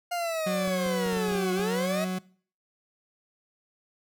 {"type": "linear two-way sweep", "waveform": "40% pulse", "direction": "down then up", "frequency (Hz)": [710, 360, 650], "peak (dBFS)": -27, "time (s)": [0.11, 2.05], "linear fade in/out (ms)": 10, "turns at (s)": 1.53}
{"type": "tone", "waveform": "40% pulse", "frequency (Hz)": 185, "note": "F#3", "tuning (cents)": 0, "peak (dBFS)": -27, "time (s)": [0.46, 2.19], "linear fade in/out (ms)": 10}
{"type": "clicks", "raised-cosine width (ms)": 2, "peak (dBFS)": -28, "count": 9, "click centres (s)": [0.678, 0.863, 1.063, 1.13, 1.17, 1.284, 1.317, 1.352, 1.595]}
{"effects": ["noise-tail reverb RT60 0.5 s tail -22 dB re dry"]}